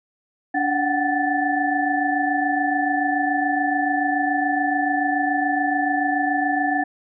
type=tone cluster; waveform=sine; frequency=290.6 / 733 / 760 / 1753 Hz; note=D4 / F#5 / F#5 / A6; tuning=-18 / -16 / +46 / -7 cents; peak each=-24 dBFS; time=0.54-6.84 s; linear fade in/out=10 ms; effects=none